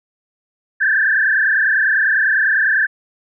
sine tone with frequency modulation, 1658 Hz, G#6, 3 cents flat, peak -12 dBFS, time 0.8-2.87 s, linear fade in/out 20 ms, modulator 30 Hz, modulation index 3.8, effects none

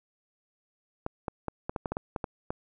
clicks, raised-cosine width 1 ms, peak -17 dBFS, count 11, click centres 1.064 / 1.282 / 1.483 / 1.695 / 1.762 / 1.858 / 1.92 / 1.969 / 2.162 / 2.242 / 2.505 s, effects none

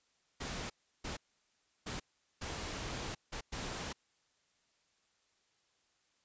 pink noise bursts at uneven times, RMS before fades -41 dBFS, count 6, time 0.4-0.7 / 1.04-1.17 / 1.86-2 / 2.41-3.15 / 3.32-3.41 / 3.52-3.93 s, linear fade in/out 10 ms, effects white hiss -75 dBFS RMS until 6.24 s + resampled to 16000 Hz

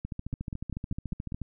two click trains, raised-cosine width 5 ms, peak -21 / -22 dBFS, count 6 / 20, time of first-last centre 0.33-1.322 / 0.05-1.417 s, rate 5.04 / 13.9 Hz, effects none

